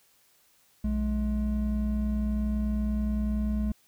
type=tone pair together; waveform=triangle; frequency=60.6 / 211.6 Hz; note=B1 / G#3; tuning=-32 / +33 cents; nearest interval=octave + minor seventh; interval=2165 cents; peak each=-26 dBFS; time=0.84-3.72 s; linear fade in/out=5 ms; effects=white hiss -64 dBFS RMS until 3.87 s